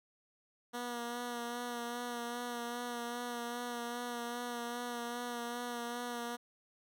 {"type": "tone with vibrato", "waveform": "10% pulse", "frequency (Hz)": 240, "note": "B3", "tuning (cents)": -49, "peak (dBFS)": -30, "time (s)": [0.73, 6.37], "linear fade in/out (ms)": 20, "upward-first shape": "sine", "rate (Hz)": 2.5, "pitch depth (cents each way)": 25, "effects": []}